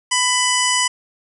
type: harmonic tone with a mistuned harmonic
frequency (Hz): 996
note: B5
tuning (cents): +14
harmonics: 1 / 2 / 3 / 5 / 6 / 7 / 8 / 9 / 10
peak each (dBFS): -21 / -22 / -21 / -25 / -26 / -26 / -25 / -29 / -29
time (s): 0.11-0.88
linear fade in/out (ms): 10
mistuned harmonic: 6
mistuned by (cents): -27
effects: none